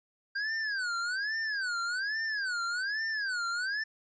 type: tone with vibrato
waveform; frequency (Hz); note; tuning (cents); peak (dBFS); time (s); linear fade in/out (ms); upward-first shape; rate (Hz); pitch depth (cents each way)
square; 1575; G6; +8; -31; 0.35-3.84; 10; sine; 1.2; 230
effects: resampled to 16000 Hz